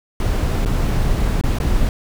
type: noise with dropouts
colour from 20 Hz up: brown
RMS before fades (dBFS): -17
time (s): 0.2-1.89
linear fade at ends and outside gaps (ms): 1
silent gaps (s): 0.65-0.659 / 1.412-1.437 / 1.586-1.601
effects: none